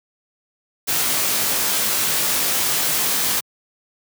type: noise with comb filter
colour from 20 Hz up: white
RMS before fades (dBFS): -20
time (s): 0.87-3.41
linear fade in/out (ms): 20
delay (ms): 19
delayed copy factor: +0.75
effects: high-pass 100 Hz 12 dB/octave